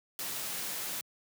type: noise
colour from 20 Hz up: white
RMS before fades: -37 dBFS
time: 0.19-1.01 s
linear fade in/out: 0 ms
effects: high-pass 100 Hz 12 dB/octave